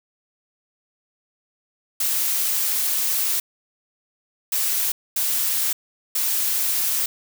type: noise bursts at uneven times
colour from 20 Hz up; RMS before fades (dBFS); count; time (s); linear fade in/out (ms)
blue; -22; 4; 2-3.4 / 4.52-4.92 / 5.16-5.73 / 6.15-7.06; 5
effects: none